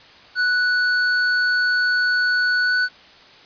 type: tone with pitch glide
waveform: square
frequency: 1480 to 1489.4 Hz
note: F#6 to F#6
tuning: 0 to +11 cents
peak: -17 dBFS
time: 0.35-2.89 s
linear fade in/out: 50 ms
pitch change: +11 cents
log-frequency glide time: 2.63-2.75 s
effects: white hiss -46 dBFS RMS until 3.45 s + resampled to 11025 Hz